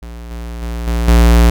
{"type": "tone with level steps", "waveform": "square", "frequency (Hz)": 58.27, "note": "A#1", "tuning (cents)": 0, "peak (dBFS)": [-28, -24, -20, -14, -6], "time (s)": [0.02, 1.5], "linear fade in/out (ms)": 5, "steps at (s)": [0.31, 0.62, 0.87, 1.08], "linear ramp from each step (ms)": 2, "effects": []}